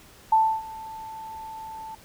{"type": "tone with ADSR envelope", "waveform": "sine", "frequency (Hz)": 883, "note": "A5", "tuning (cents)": 6, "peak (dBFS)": -14, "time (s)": [0.32, 1.95], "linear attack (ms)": 6, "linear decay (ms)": 290, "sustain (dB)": -21, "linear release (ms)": 4, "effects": ["pink hiss -51 dBFS RMS until 2.04 s"]}